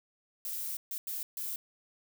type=noise bursts at uneven times; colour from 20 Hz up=violet; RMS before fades=-37 dBFS; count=4; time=0.45-0.77 / 0.91-0.98 / 1.07-1.23 / 1.37-1.56 s; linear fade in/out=2 ms; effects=none